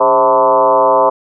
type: tone with frequency modulation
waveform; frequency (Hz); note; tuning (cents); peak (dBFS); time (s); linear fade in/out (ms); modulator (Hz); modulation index
sine; 769; G5; -33; -7; 0-1.1; 10; 121; 2.7
effects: none